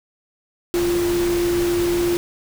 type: tone in noise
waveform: sine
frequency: 347.3 Hz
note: F4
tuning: 10 cents flat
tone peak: -17 dBFS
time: 0.74-2.17 s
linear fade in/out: 0 ms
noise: pink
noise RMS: -28 dBFS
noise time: 0.74-2.17 s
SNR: +8 dB
effects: none